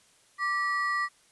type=ring-modulated tone; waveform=triangle; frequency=1552 Hz; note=G6; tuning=18 cents flat; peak=-21 dBFS; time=0.38-1.09 s; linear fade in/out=50 ms; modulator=382 Hz; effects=white hiss -62 dBFS RMS until 1.31 s + resampled to 24000 Hz